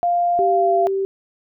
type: tone with pitch glide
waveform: sine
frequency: 698.5 to 687.3 Hz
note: F5 to F5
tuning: 0 to -28 cents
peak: -15 dBFS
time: 0.03-0.87 s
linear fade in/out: 0 ms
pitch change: -28 cents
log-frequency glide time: 0.48-0.71 s
type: tone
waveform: sine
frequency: 388.6 Hz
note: G4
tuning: 15 cents flat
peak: -18 dBFS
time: 0.39-1.05 s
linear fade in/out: 0 ms
effects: none